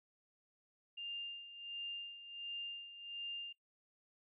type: tone with tremolo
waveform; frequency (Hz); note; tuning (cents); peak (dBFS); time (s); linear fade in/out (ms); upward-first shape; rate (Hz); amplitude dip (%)
sine; 2801; F7; +4; -40; 0.97-3.53; 10; sine; 1.4; 70
effects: noise-tail reverb RT60 0.1 s tail -21 dB re dry